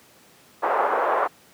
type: band-pass noise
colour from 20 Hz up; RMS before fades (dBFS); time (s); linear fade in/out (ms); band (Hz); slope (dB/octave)
white; -22; 0.62-1.28; 20; 440 to 1200; 24
effects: pink hiss -53 dBFS RMS until 1.53 s + high-pass 150 Hz 12 dB/octave